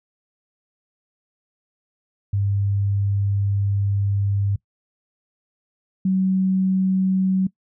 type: tone pair in turn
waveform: sine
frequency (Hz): 100 / 188.77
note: G2 / F#3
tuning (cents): +35 / +35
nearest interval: major seventh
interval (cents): 1100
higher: second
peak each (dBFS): -18 / -16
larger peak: second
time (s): 2.33-4.56 / 6.05-7.47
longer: first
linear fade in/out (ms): 5
effects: noise-tail reverb RT60 0.1 s tail -21 dB re dry